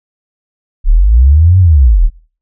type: linear two-way sweep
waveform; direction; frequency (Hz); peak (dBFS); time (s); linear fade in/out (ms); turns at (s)
sine; up then down; 31.24 to 95.4 to 31.24; -3; 0.84-2.1; 50; 1.59
effects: noise-tail reverb RT60 0.4 s tail -18 dB re dry